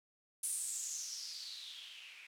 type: noise with low-pass filter sweep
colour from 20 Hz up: violet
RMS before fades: -44 dBFS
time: 0.43-2.27 s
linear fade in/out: 5 ms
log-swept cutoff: 9800 to 2300 Hz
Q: 5.9
effects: none